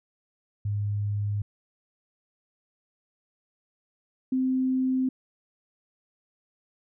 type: tone pair in turn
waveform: sine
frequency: 102.9 / 259.3 Hz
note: G#2 / C4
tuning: -16 / -15 cents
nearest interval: octave + major third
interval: 1601 cents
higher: second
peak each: -25 / -22 dBFS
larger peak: second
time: 0.65-1.42 / 4.32-5.09 s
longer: neither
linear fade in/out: 5 ms
effects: none